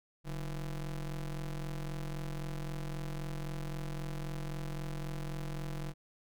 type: ring-modulated tone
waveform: square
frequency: 84.2 Hz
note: E2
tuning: 37 cents sharp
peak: -34 dBFS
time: 0.24-5.94 s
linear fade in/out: 50 ms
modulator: 62.3 Hz
effects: none